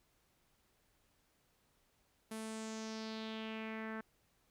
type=tone with low-pass filter sweep; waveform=sawtooth; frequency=220.5 Hz; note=A3; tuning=4 cents sharp; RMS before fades=-44 dBFS; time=2.31-4.01 s; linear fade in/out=5 ms; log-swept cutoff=11000 to 1600 Hz; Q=3.2; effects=pink hiss -75 dBFS RMS until 4.5 s